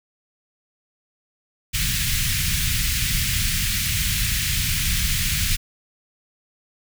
pink band-stop noise, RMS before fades -22 dBFS, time 1.73-5.57 s, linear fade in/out 20 ms, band 160 to 1900 Hz, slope 24 dB/octave, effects none

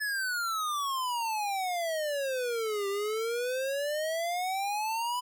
square exponential two-way sweep, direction down then up, 1733 to 393.1 to 1001 Hz, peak -30 dBFS, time 0-5.21 s, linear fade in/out 20 ms, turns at 2.88 s, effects none

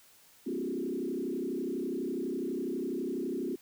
sine tone with frequency modulation, 311.1 Hz, D#4, in tune, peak -31 dBFS, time 0.46-3.56 s, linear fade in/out 10 ms, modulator 32.1 Hz, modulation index 2.6, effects white hiss -60 dBFS RMS until 3.61 s

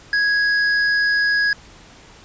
sine tone with tanh clipping, 1661.2 Hz, G#6, in tune, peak -17 dBFS, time 0.13-1.53 s, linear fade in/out 2 ms, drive 17 dB, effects pink hiss -45 dBFS RMS until 2.24 s + resampled to 16000 Hz

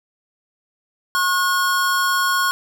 square tone pair together, 1084.8 / 1448 Hz, C#6 / F#6, -38 / -38 cents, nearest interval perfect fourth, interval 500 cents, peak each -20 dBFS, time 1.15-2.51 s, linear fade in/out 0 ms, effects none

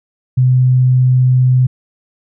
sine tone, 127.5 Hz, C3, 44 cents flat, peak -7 dBFS, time 0.37-1.67 s, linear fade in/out 10 ms, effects none

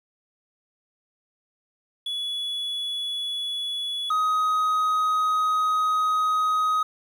triangle tone pair in turn, 3400 / 1257.5 Hz, G#7 / D#6, +40 / +18 cents, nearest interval octave + perfect fourth, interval 1722 cents, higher first, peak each -25 / -18 dBFS, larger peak second, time 2.06-4.1 / 4.1-6.83 s, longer second, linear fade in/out 5 ms, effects 9-bit

